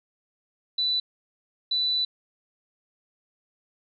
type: tone bursts at uneven times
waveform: sine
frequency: 3978 Hz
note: B7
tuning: 12 cents sharp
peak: -22 dBFS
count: 2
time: 0.78-1 / 1.71-2.05 s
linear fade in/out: 5 ms
effects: none